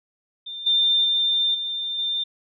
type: tone with level steps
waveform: sine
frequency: 3594 Hz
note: A7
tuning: 36 cents sharp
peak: -31 / -16 / -18 / -25 / -22 dBFS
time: 0.46-2.24 s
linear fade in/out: 10 ms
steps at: 0.66 / 1.04 / 1.54 / 1.98 s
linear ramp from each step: 10 ms
effects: none